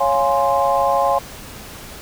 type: chord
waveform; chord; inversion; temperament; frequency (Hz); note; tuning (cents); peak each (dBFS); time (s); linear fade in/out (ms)
sine; Db major seventh; none; equal; 554.4 / 698.5 / 830.6 / 1046.5; Db5 / F5 / Ab5 / C6; 0 / 0 / 0 / 0; -19 / -20 / -19 / -20; 0-1.19; 10
effects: pink hiss -36 dBFS RMS until 2.01 s